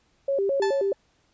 sine tone with vibrato, 466.2 Hz, A#4, in tune, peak -21 dBFS, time 0.28-0.93 s, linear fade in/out 5 ms, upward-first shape square, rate 4.7 Hz, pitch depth 290 cents each way
30% pulse tone with exponential decay, 874 Hz, A5, 12 cents flat, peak -21 dBFS, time 0.62-0.95 s, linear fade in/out 5 ms, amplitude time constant 70 ms
effects pink hiss -66 dBFS RMS until 1.33 s + resampled to 16000 Hz

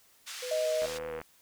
white band-pass noise, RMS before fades -42 dBFS, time 0.26-0.99 s, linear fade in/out 20 ms, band 1500 to 6000 Hz, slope 12 dB/octave
sine tone with vibrato, 493.9 Hz, B4, in tune, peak -36 dBFS, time 0.42-1.2 s, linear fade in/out 10 ms, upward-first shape square, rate 2.2 Hz, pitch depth 24 cents each way
sine tone, 625 Hz, D#5, 8 cents sharp, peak -27 dBFS, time 0.51-0.86 s, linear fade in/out 5 ms
click train, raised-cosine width 0.5 ms, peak -26 dBFS, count 32, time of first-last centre 0.82-1.215 s, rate 78.5 Hz
effects white hiss -63 dBFS RMS until 1.41 s

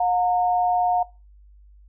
sine tone pair together, 717.6 / 918 Hz, F5 / A#5, +47 / -27 cents, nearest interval major third, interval 426 cents, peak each -19 / -26 dBFS, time 0-1.03 s, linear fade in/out 5 ms, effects noise-tail reverb RT60 0.3 s tail -22 dB re dry + added 50 Hz sine -47 dBFS peak until 1.88 s

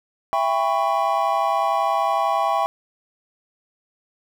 triangle chord, C# half-diminished seventh, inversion first, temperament just, 665.2 / 798.3 / 997.9 / 1108.7 Hz, E5 / G5 / B5 / C#6, +16 / +31 / +18 / 0 cents, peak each -22 / -20 / -24 / -22 dBFS, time 0.33-2.66 s, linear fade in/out 0 ms, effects 8-bit

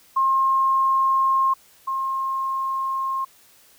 sine tone pair in turn, 1068 / 1068 Hz, C6 / C6, +35 / +35 cents, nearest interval unison, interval 0 cents, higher neither, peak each -16 / -22 dBFS, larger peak first, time 0.16-1.54 / 1.87-3.25 s, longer neither, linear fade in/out 10 ms, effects white hiss -54 dBFS RMS until 3.78 s

